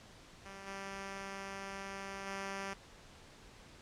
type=tone with level steps; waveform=5% pulse; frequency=195.7 Hz; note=G3; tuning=3 cents flat; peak=-37 / -31 / -28 dBFS; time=0.45-2.74 s; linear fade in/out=10 ms; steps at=0.66 / 2.26 s; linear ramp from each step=20 ms; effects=pink hiss -57 dBFS RMS until 3.81 s + low-pass 7000 Hz 12 dB/octave